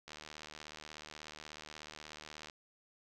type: click train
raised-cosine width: 0.2 ms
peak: -30 dBFS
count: 186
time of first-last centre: 0.08-2.498 s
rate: 76.5 Hz
effects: none